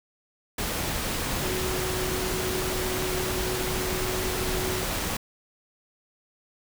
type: tone in noise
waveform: sine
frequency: 370 Hz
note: F#4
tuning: in tune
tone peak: -31 dBFS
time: 1.42-4.84 s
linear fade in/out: 5 ms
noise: pink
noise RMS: -29 dBFS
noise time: 0.58-5.17 s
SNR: -5 dB
effects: none